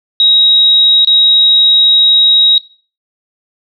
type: tone with dropouts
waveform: sine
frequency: 3807 Hz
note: A#7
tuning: 36 cents sharp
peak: -5 dBFS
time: 0.2-2.58 s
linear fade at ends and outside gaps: 1 ms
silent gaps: 1.048-1.073 s
effects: noise-tail reverb RT60 0.4 s tail -19 dB re dry